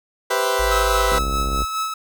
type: chord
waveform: 20% pulse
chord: C major seventh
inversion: second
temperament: equal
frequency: 392 / 493.9 / 523.3 / 659.3 Hz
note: G4 / B4 / C5 / E5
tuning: 0 / 0 / 0 / 0 cents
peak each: -20 / -16 / -20 / -21 dBFS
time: 0.3-1.19 s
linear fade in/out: 10 ms
type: tone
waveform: sine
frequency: 52.4 Hz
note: G#1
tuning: 16 cents sharp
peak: -22 dBFS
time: 0.59-1.65 s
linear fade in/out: 10 ms
type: tone with tremolo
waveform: 45% pulse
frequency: 1297 Hz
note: E6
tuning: 28 cents flat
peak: -20 dBFS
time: 0.71-1.94 s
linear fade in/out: 5 ms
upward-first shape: sine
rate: 4.8 Hz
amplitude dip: 45%
type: click train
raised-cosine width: 2 ms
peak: -16 dBFS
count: 35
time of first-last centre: 1.12-1.62 s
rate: 68 Hz
effects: none